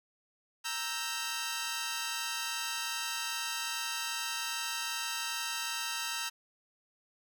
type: chord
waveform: 10% pulse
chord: E diminished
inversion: second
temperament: equal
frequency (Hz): 932.3 / 1318.5 / 1568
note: Bb5 / E6 / G6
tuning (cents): 0 / 0 / 0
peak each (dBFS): -30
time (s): 0.64-6.3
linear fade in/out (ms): 20
effects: none